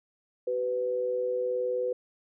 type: tone pair together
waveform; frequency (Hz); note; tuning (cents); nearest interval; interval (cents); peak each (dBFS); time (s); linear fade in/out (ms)
sine; 379.6 / 498.8; F#4 / B4; +44 / +17; perfect fourth; 473; -34 / -27; 0.47-1.93; 5
effects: none